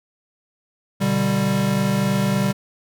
square chord, G major, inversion first, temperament equal, 123.47 / 146.83 / 196 Hz, B2 / D3 / G3, 0 / 0 / 0 cents, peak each -26 / -25 / -20 dBFS, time 1-2.53 s, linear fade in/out 20 ms, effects none

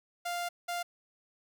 sawtooth tone bursts at uneven times, 698.5 Hz, F5, in tune, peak -29 dBFS, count 2, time 0.25-0.49 / 0.68-0.83 s, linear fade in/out 10 ms, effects none

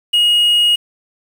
triangle tone with quantisation, 2880 Hz, F#7, 47 cents flat, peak -8 dBFS, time 0.13-0.76 s, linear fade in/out 10 ms, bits 6, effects none

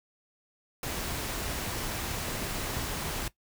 pink noise, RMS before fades -34 dBFS, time 0.83-3.28 s, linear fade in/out 2 ms, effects noise-tail reverb RT60 0.1 s tail -17 dB re dry

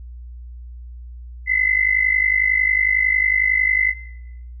sine tone pair together, 2014 / 2065 Hz, B6 / C7, +33 / -23 cents, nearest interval unison, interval 44 cents, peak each -18 dBFS, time 1.46-3.94 s, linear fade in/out 50 ms, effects noise-tail reverb RT60 0.9 s tail -18 dB re dry + added 60 Hz sine -33 dBFS peak until 4.6 s

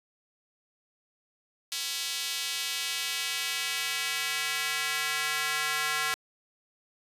square tone with high-pass filter sweep, 151.7 Hz, D#3, 44 cents flat, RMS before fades -31 dBFS, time 1.72-6.14 s, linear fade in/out 0 ms, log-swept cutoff 3700 to 1500 Hz, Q 1.3, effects resampled to 32000 Hz

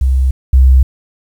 sine tone pair in turn, 65.41 / 65.1 Hz, C2 / C2, 0 / -8 cents, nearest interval unison, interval 8 cents, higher first, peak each -8 / -3 dBFS, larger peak second, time 0.01-0.31 / 0.53-0.83 s, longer neither, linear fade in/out 5 ms, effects 7-bit

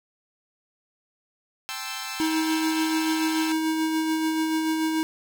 10% pulse chord, A minor seventh, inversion third, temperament equal with one note detuned, 784 / 877.5 / 1046.5 / 1318.5 Hz, G5 / A5 / C6 / E6, 0 / -5 / 0 / 0 cents, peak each -29 / -30 / -29 / -27 dBFS, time 1.69-3.52 s, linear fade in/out 0 ms
square tone with tremolo, 317.7 Hz, D#4, 36 cents sharp, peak -22 dBFS, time 2.2-5.03 s, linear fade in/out 0 ms, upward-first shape sine, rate 6.9 Hz, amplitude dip 30%
effects none

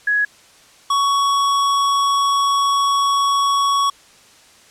sine / square tone pair in turn, 1674 / 1118.2 Hz, G#6 / C#6, +13 / +15 cents, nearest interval perfect fifth, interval 698 cents, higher first, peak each -14 / -15 dBFS, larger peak first, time 0.07-0.25 / 0.9-3.9 s, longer second, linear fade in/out 5 ms, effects white hiss -48 dBFS RMS until 4.7 s + low-pass 8000 Hz 12 dB/octave

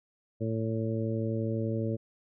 harmonic tone, 111.9 Hz, A2, 30 cents sharp, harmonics 1 / 2 / 3 / 4 / 5, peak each -31 / -34 / -36 / -37 / -38 dBFS, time 0.4-1.97 s, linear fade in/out 20 ms, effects none

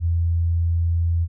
sine tone, 84.3 Hz, E2, 39 cents sharp, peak -17 dBFS, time 0-1.28 s, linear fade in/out 50 ms, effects none

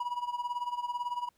triangle tone with tremolo, 970 Hz, B5, 31 cents flat, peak -27 dBFS, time 0-1.29 s, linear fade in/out 5 ms, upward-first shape sine, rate 18 Hz, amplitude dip 80%, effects pink hiss -72 dBFS RMS until 1.37 s

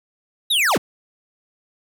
square linear sweep, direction down, 3951 to 78.2 Hz, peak -16 dBFS, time 0.5-0.78 s, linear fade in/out 10 ms, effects none

